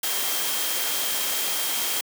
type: tone in noise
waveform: sine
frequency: 3200 Hz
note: G7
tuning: 35 cents sharp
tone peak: -34 dBFS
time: 0.03-2.01 s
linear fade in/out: 5 ms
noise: white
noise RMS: -26 dBFS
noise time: 0.03-2.01 s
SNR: -11 dB
effects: high-pass 300 Hz 12 dB/octave